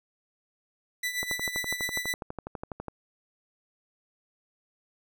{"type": "tone with tremolo", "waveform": "sawtooth", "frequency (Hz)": 1981, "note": "B6", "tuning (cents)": 5, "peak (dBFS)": -23, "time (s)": [1.03, 2.14], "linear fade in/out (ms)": 5, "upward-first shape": "triangle", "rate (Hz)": 7.7, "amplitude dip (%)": 75}
{"type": "click train", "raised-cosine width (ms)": 1, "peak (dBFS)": -21, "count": 21, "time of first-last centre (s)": [1.23, 2.883], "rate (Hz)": 12.1}
{"effects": []}